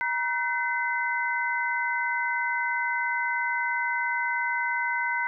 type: tone cluster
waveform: sine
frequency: 952 / 1523 / 2040 Hz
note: A#5 / F#6 / C7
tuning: +36 / +50 / -44 cents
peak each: -29 dBFS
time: 0.01-5.27 s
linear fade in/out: 0 ms
effects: none